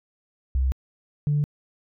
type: tone pair in turn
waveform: sine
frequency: 65.41 / 146.84 Hz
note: C2 / D3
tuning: 0 / 0 cents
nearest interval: octave + major second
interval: 1400 cents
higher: second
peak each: -18 dBFS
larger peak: neither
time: 0.55-0.72 / 1.27-1.44 s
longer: neither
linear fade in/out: 0 ms
effects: tanh soft clip ceiling -15 dBFS